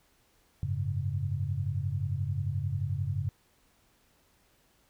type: chord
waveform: sine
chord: F# suspended second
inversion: none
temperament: equal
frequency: 92.5 / 103.83 / 138.59 Hz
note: F#2 / G#2 / C#3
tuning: 0 / 0 / 0 cents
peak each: -33 dBFS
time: 0.63-3.29 s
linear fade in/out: 0 ms
effects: pink hiss -67 dBFS RMS until 4.89 s